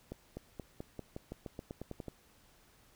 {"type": "accelerating click train", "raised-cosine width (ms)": 2, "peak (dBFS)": -28, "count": 14, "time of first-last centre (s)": [0.12, 2.083], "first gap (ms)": 250, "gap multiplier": 0.91, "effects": ["pink hiss -65 dBFS RMS until 2.95 s"]}